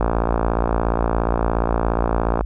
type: click train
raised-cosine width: 1 ms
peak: -5 dBFS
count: 138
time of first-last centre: 0.01-2.409 s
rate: 57.1 Hz
effects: added 50 Hz sine -21 dBFS peak until 2.45 s